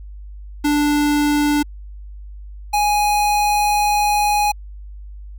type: tone pair in turn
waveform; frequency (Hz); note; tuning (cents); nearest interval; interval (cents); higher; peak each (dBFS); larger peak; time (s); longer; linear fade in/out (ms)
square; 293.7 / 830.7; D4 / G#5; 0 / 0; octave + tritone; 1800; second; -15; neither; 0.64-1.63 / 2.73-4.52; second; 10
effects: added 50 Hz sine -32 dBFS peak until 5.38 s